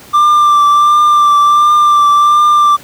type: tone with vibrato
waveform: triangle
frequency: 1183 Hz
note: D6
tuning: 12 cents sharp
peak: -3 dBFS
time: 0.13-2.77 s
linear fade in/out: 20 ms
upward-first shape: triangle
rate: 1.4 Hz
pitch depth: 26 cents each way
effects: pink hiss -36 dBFS RMS until 2.83 s + high-pass 100 Hz 12 dB/octave